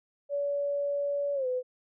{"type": "tone with pitch glide", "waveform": "sine", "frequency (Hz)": [570, 504.9], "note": ["C#5", "B4"], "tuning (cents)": [48, 38], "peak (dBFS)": -27, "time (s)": [0.29, 1.63], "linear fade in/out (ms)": 50, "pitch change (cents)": -210, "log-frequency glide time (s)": [1.34, 1.47], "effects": []}